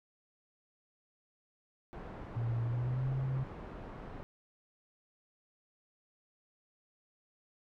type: low-pass noise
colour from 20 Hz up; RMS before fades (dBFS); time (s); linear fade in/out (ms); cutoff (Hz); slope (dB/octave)
pink; -46; 1.93-4.23; 0; 1200; 12
type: tone with pitch glide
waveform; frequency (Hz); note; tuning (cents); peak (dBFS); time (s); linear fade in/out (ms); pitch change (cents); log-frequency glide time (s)
sine; 116.54 to 132.33; A#2 to C3; 0 to +20; -31; 2.36-3.44; 10; +220; 2.64-3.1
effects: none